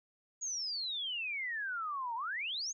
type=exponential two-way sweep; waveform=sine; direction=down then up; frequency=6800 to 896 to 6800 Hz; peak=-35 dBFS; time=0.41-2.73 s; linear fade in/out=20 ms; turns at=2.15 s; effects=none